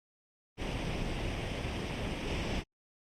pink noise with comb filter, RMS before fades -34 dBFS, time 0.57-2.64 s, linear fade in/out 50 ms, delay 0.36 ms, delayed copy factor +0.55, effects low-pass 4000 Hz 12 dB/octave + Opus 32 kbps

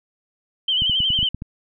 sine tone with vibrato, 3050 Hz, G7, 48 cents flat, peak -17 dBFS, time 0.68-1.29 s, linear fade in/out 5 ms, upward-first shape sine, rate 11 Hz, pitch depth 69 cents each way
clicks, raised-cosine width 5 ms, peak -17 dBFS, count 8, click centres 0.821 / 0.897 / 1.004 / 1.104 / 1.19 / 1.229 / 1.346 / 1.421 s
effects none

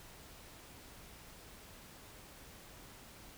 silence, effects pink hiss -55 dBFS RMS until 3.37 s

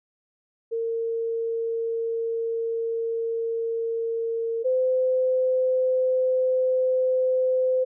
sine tone pair in turn, 457.6 / 513.6 Hz, A#4 / C5, -32 / -32 cents, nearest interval major second, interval 200 cents, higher second, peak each -24 / -19 dBFS, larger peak second, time 0.71-4.64 / 4.64-7.85 s, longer first, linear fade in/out 20 ms, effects none

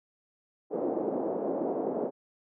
pink band-pass noise, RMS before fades -31 dBFS, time 0.7-2.11 s, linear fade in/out 50 ms, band 270 to 660 Hz, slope 24 dB/octave, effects none

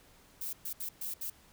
violet noise bursts at uneven times, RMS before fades -38 dBFS, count 5, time 0.41-0.53 / 0.65-0.73 / 0.8-0.89 / 1.01-1.14 / 1.21-1.3 s, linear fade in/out 5 ms, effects pink hiss -61 dBFS RMS until 1.52 s

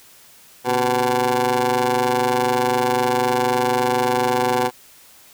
20% pulse ring-modulated tone, 127.4 Hz, C3, 46 cents flat, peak -9 dBFS, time 0.64-4.71 s, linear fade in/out 50 ms, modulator 625 Hz, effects white hiss -48 dBFS RMS until 5.33 s

